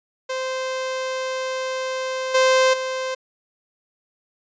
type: tone with level steps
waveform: sawtooth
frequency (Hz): 520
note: C5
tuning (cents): -11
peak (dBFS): -20 / -10 / -20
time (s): 0.29-3.15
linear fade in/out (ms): 10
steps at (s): 2.34 / 2.73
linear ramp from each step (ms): 10
effects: resampled to 16000 Hz